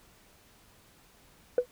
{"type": "tone with exponential decay", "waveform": "sine", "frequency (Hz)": 493.8, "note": "B4", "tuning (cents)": 0, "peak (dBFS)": -15, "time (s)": [1.58, 1.66], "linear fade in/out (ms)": 2, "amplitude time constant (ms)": 16, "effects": ["tanh soft clip ceiling -16 dBFS", "pink hiss -60 dBFS RMS until 1.71 s"]}